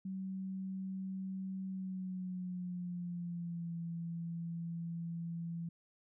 sine tone with pitch glide, 190 to 168.3 Hz, F#3 to E3, +46 to +36 cents, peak -38 dBFS, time 0.05-5.69 s, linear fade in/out 5 ms, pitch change -210 cents, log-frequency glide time 1.67-3.75 s, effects none

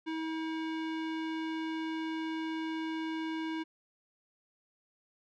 square tone with low-pass filter, 320.3 Hz, E4, 50 cents flat, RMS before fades -36 dBFS, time 0.06-3.64 s, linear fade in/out 20 ms, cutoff 3000 Hz, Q 1.3, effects none

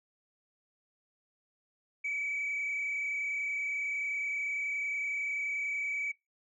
sine tone with frequency modulation, 2286 Hz, D7, 47 cents flat, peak -30 dBFS, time 2.04-6.12 s, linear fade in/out 10 ms, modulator 31.1 Hz, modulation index 1.3, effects noise-tail reverb RT60 0.2 s tail -24 dB re dry + tanh soft clip ceiling -28 dBFS

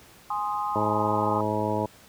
sine chord, Ab major, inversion none, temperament equal, 830.6 / 1046.5 / 1244.5 Hz, Ab5 / C6 / Eb6, 0 / 0 / 0 cents, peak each -29 / -30 / -32 dBFS, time 0.3-1.41 s, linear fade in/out 5 ms
harmonic tone, 106.6 Hz, G#2, 46 cents sharp, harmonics 1 / 2 / 3 / 4 / 5 / 6 / 8 / 9, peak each -32 / -32 / -32 / -32 / -32 / -32 / -32 / -32 dBFS, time 0.75-1.86 s, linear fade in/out 5 ms
effects pink hiss -52 dBFS RMS until 2.08 s + high-pass 60 Hz 12 dB/octave

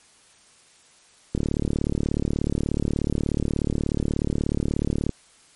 click train, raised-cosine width 3 ms, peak -10 dBFS, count 138, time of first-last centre 1.35-5.093 s, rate 36.6 Hz, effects white hiss -55 dBFS RMS until 5.55 s + MP3 48 kbps

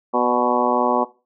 harmonic tone with a mistuned harmonic, 123.3 Hz, B2, 2 cents flat, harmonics 2 / 3 / 4 / 5 / 6 / 7 / 8 / 9, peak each -24 / -24 / -24 / -24 / -24 / -24 / -24 / -24 dBFS, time 0.13-1.05 s, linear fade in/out 20 ms, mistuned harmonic 5, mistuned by -38 cents, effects noise-tail reverb RT60 0.3 s tail -18 dB re dry

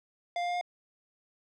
square tone with pitch steps, 698.5 / 702.5 / 706.6 / 710.7 Hz, F5 / F5 / F5 / F5, 0 / +10 / +20 / +30 cents, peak -30 dBFS, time 0.36-0.612 s, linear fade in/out 2 ms, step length 63 ms, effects low-pass 4000 Hz 12 dB/octave

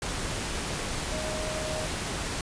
sine tone in noise, 622.3 Hz, D#5, in tune, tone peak -34 dBFS, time 1.12-1.86 s, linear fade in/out 2 ms, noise pink, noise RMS -32 dBFS, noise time 0.02-2.41 s, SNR -5 dB, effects resampled to 22050 Hz

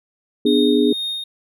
sine chord, G# diminished, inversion first, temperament just, 249.2 / 299 / 415.3 Hz, B3 / D4 / G#4, +16 / +31 / 0 cents, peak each -17 dBFS, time 0.45-0.93 s, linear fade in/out 5 ms
triangle tone with tremolo, 3698 Hz, A#7, 15 cents flat, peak -20 dBFS, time 0.46-1.24 s, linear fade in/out 5 ms, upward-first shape sine, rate 2.1 Hz, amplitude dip 55%
effects none

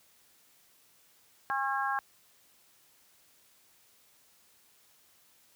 harmonic tone, 271.1 Hz, C#4, 38 cents flat, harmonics 3 / 4 / 5 / 6, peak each -33 / -33 / -38 / -34 dBFS, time 1.5-1.99 s, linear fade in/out 0 ms, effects white hiss -64 dBFS RMS until 5.55 s + high-pass 60 Hz 12 dB/octave

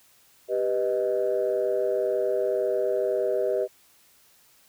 sine chord, G augmented, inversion none, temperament equal, 392 / 493.9 / 622.3 Hz, G4 / B4 / D#5, 0 / 0 / 0 cents, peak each -26 dBFS, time 0.48-3.68 s, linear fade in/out 50 ms, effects tanh soft clip ceiling -15 dBFS + white hiss -59 dBFS RMS until 4.68 s

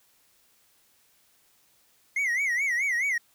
triangle tone with vibrato, 2063 Hz, C7, 25 cents flat, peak -22 dBFS, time 2.16-3.18 s, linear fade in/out 5 ms, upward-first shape sine, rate 4.7 Hz, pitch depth 170 cents each way, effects white hiss -64 dBFS RMS until 3.34 s

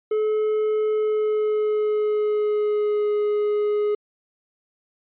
triangle tone with pitch glide, 429.6 to 417.6 Hz, A4 to G#4, -41 to +10 cents, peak -17 dBFS, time 0.11-3.95 s, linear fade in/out 5 ms, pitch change -49 cents, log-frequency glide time 0.92-3.13 s, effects resampled to 8000 Hz

